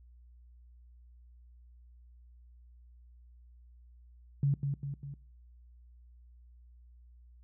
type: tone with echo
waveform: sine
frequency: 140.2 Hz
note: C#3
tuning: 20 cents sharp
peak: -24 dBFS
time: 4.43-4.54 s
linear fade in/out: 2 ms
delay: 200 ms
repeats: 3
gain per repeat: -5 dB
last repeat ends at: 5.14 s
effects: noise-tail reverb RT60 0.6 s tail -23 dB re dry + added 60 Hz sine -54 dBFS peak until 7.43 s